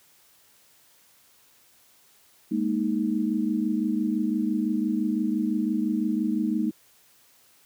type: chord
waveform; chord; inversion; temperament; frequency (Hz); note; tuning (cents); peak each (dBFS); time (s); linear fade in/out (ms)
sine; Ab suspended second; none; just; 207.7 / 233.6 / 311.5; Ab3 / Bb3 / Eb4; 0 / +4 / +2; -27; 2.51-6.71; 10
effects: white hiss -59 dBFS RMS until 7.65 s + high-pass 60 Hz 12 dB/octave